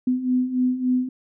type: beating tone pair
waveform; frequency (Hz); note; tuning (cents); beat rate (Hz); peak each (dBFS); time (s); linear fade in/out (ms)
sine; 250.2 / 253.7; B3 / B3; +23 / +47; 3.5; -25 / -20; 0.07-1.09; 5
effects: none